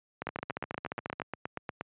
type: two click trains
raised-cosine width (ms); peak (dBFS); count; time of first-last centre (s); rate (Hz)
0.5; -19 / -19; 15 / 14; 0.22-1.199 / 0.27-1.81; 14.3 / 8.44
effects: high-pass 100 Hz 12 dB/octave + resampled to 8000 Hz